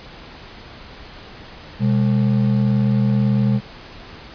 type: ring-modulated tone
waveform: triangle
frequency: 164.7 Hz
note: E3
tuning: 1 cent flat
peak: -9 dBFS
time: 1.79-3.61 s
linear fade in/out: 50 ms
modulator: 39.1 Hz
effects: pink hiss -39 dBFS RMS until 4.34 s + resampled to 11025 Hz